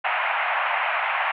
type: band-pass noise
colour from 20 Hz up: pink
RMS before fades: -24 dBFS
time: 0.04-1.32 s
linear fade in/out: 10 ms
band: 680 to 2700 Hz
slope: 48 dB/octave
effects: none